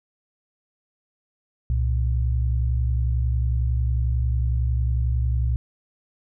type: tone pair together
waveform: sine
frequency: 65.15 / 116.2 Hz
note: C2 / A#2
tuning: -7 / -5 cents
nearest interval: minor seventh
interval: 1002 cents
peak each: -20 / -25 dBFS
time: 1.7-5.56 s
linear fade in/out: 0 ms
effects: none